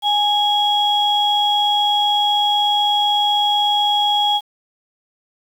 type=tone pair together; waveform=sine; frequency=829 / 3316 Hz; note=G#5 / G#7; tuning=-3 / -3 cents; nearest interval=2 octaves; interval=2400 cents; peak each=-16 dBFS; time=0.02-4.41 s; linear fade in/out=50 ms; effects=tanh soft clip ceiling -6 dBFS + 7-bit